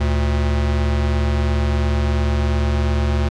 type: tone pair together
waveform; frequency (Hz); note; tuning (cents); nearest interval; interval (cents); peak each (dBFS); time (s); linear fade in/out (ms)
square; 72.9 / 115.79; D2 / A#2; -12 / -11; minor sixth; 801; -17 / -25; 0-3.29; 10
effects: low-pass 5000 Hz 12 dB/octave